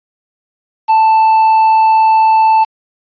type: tone with quantisation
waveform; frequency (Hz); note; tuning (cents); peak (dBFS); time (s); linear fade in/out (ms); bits
triangle; 882; A5; +4; -4; 0.88-2.65; 20; 5
effects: resampled to 11025 Hz